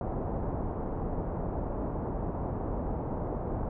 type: low-pass noise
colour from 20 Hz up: pink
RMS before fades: -33 dBFS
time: 0.01-3.69 s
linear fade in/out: 2 ms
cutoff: 910 Hz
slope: 24 dB/octave
effects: none